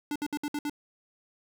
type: tone bursts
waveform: square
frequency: 293.7 Hz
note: D4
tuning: in tune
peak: -30 dBFS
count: 6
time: 0.11-0.697 s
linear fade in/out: 2 ms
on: 47 ms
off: 61 ms
effects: none